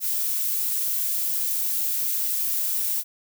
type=noise; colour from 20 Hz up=violet; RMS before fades=-25 dBFS; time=0-3.04 s; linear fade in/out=50 ms; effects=none